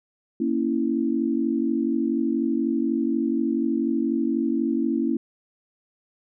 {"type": "chord", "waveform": "sine", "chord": "A# diminished", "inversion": "none", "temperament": "equal", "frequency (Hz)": [233.1, 277.2, 329.6], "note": ["A#3", "C#4", "E4"], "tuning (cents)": [0, 0, 0], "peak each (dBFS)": -25, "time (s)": [0.4, 5.17], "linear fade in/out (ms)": 5, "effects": []}